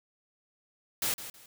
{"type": "noise with echo", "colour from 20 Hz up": "white", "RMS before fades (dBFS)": -30, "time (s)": [1.02, 1.14], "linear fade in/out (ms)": 2, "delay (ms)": 160, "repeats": 2, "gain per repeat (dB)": -12, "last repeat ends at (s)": 1.46, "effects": []}